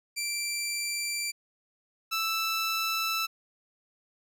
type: tone pair in turn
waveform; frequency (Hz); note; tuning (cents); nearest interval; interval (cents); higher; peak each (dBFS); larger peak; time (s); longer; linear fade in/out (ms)
15% pulse; 2349 / 1322; D7 / E6; 0 / +5; minor seventh; 995; first; -23 / -21; second; 0.16-1.32 / 2.11-3.27; neither; 20
effects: none